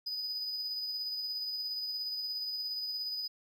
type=tone with tremolo; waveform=triangle; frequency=4978 Hz; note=D#8; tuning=in tune; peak=-32 dBFS; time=0.06-3.28 s; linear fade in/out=10 ms; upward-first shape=sine; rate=17 Hz; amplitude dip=30%; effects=none